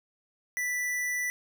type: tone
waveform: square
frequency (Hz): 1975.5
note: B6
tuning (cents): 0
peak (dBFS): -29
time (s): 0.57-1.3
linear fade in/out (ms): 0
effects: none